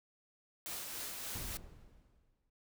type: noise with tremolo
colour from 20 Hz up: white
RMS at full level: -42 dBFS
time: 0.66-1.57 s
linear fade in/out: 0 ms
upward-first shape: sine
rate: 3.5 Hz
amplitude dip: 30%
type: noise with exponential decay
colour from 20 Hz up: brown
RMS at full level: -41 dBFS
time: 1.35-2.5 s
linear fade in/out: 5 ms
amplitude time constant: 250 ms
effects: none